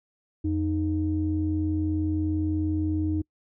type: tone pair together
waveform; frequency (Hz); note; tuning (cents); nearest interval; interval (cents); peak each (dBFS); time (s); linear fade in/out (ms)
sine; 86.99 / 310; F2 / D#4; -6 / -6; octave + minor seventh; 2200; -26 / -25; 0.44-3.22; 10
effects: noise-tail reverb RT60 0.1 s tail -26 dB re dry + tanh soft clip ceiling -15 dBFS